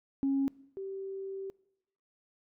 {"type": "tone pair in turn", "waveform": "sine", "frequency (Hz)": [273.5, 387.8], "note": ["C#4", "G4"], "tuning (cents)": [-23, -19], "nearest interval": "tritone", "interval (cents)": 604, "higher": "second", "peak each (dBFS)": [-25, -36], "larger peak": "first", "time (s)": [[0.23, 0.48], [0.77, 1.5]], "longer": "second", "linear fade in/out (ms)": 0, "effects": ["noise-tail reverb RT60 0.9 s tail -23 dB re dry", "tanh soft clip ceiling -22 dBFS"]}